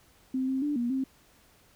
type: tone with pitch steps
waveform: sine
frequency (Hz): 260.6 / 264.5 / 293.4 / 239.1 / 265.2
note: C4 / C4 / D4 / A#3 / C4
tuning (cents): -7 / +19 / -2 / +44 / +23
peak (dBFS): -26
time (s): 0.34-1.04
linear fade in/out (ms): 5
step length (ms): 140
effects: pink hiss -61 dBFS RMS until 1.75 s